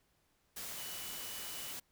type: tone in noise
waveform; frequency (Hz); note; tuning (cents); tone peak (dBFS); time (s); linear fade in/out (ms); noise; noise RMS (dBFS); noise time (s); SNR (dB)
sine; 2960; F#7; 0; -51; 0.77-1.73; 10; white; -44; 0.56-1.8; -10
effects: pink hiss -75 dBFS RMS until 1.91 s